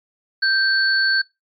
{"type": "tone pair together", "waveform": "sine", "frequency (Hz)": [1568, 4435], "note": ["G6", "C#8"], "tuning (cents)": [0, 0], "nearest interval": "octave + tritone", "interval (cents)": 1800, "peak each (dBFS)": [-16, -19], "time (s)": [0.42, 1.22], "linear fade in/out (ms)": 10, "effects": ["noise-tail reverb RT60 0.2 s tail -21 dB re dry", "MP3 64 kbps"]}